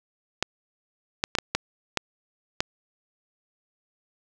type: clicks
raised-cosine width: 0.2 ms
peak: -5 dBFS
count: 7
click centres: 0.426 / 1.239 / 1.352 / 1.386 / 1.55 / 1.973 / 2.605 s
effects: none